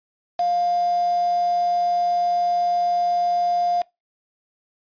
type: tone with quantisation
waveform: sine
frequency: 703 Hz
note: F5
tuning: 11 cents sharp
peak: -18 dBFS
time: 0.39-3.82 s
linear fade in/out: 5 ms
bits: 5
effects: noise-tail reverb RT60 0.2 s tail -23 dB re dry + resampled to 11025 Hz